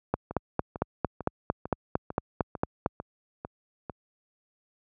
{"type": "two click trains", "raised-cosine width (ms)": 1, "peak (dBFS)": [-10, -21], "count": [13, 9], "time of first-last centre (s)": [[0.14, 2.861], [0.31, 3.897]], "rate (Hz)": [4.41, 2.23], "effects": ["high-pass 60 Hz 12 dB/octave"]}